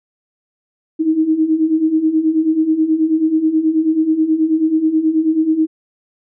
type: beating tone pair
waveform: sine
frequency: 310.1 / 319.4 Hz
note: D#4 / D#4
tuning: -6 / +45 cents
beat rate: 9.3 Hz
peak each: -18 / -13 dBFS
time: 0.99-5.67 s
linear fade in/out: 20 ms
effects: none